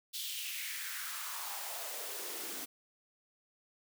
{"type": "noise with high-pass filter sweep", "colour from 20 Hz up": "white", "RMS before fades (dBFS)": -41, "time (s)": [0.13, 2.66], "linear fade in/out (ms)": 20, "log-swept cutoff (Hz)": [3700, 260], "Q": 3, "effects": []}